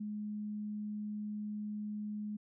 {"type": "tone", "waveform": "sine", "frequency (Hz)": 210, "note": "G#3", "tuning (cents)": 19, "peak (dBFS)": -37, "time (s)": [0, 2.37], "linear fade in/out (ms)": 10, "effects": []}